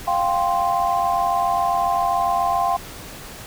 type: chord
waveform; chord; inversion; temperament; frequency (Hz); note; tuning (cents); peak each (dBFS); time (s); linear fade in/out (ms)
sine; F suspended second; none; just; 698.5 / 785.8 / 1047.7; F5 / G5 / C6; 0 / +4 / +2; -21 / -22 / -22; 0.07-2.77; 10
effects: pink hiss -37 dBFS RMS until 3.46 s